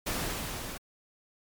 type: noise with level ramp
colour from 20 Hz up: pink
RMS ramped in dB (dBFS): -31 to -40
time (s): 0.06-0.78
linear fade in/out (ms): 10
effects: MP3 96 kbps